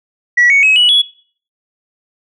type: tone with pitch steps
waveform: sine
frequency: 1938 / 2226 / 2557 / 2937 / 3374 Hz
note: B6 / C#7 / D#7 / F#7 / G#7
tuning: -33 / +7 / +47 / -13 / +27 cents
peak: -5 dBFS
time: 0.37-1.02 s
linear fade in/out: 10 ms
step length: 130 ms
effects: noise-tail reverb RT60 0.5 s tail -21 dB re dry + tanh soft clip ceiling -3 dBFS